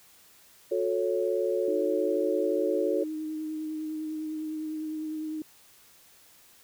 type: chord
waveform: sine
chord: F# minor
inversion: none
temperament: equal with one note detuned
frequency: 362.6 / 440 / 554.4 Hz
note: F#4 / A4 / C#5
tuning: -35 / 0 / 0 cents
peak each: -29 dBFS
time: 0.71-3.04 s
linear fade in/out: 10 ms
type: tone with vibrato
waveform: sine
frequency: 311.1 Hz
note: D#4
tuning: in tune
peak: -31 dBFS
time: 1.68-5.42 s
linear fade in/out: 2 ms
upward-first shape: triangle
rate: 9.9 Hz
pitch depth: 20 cents each way
effects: white hiss -57 dBFS RMS until 6.63 s